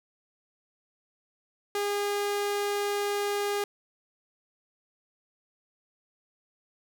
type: tone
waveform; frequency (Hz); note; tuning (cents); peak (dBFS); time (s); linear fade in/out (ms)
sawtooth; 407.7; G#4; -32; -23; 1.75-3.64; 2
effects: none